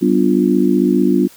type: chord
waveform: sine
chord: G dominant seventh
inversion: none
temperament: equal with one note detuned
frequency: 191.3 / 246.9 / 293.7 / 349.2 Hz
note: G3 / B3 / D4 / F4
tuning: -42 / 0 / 0 / 0 cents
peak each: -16 dBFS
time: 0.01-1.28 s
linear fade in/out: 20 ms
effects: white hiss -44 dBFS RMS until 1.36 s